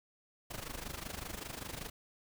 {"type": "noise with amplitude modulation", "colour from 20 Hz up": "pink", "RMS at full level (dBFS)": -40, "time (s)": [0.5, 1.9], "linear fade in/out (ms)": 10, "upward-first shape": "sine", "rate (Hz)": 25.2, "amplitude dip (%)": 80, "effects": []}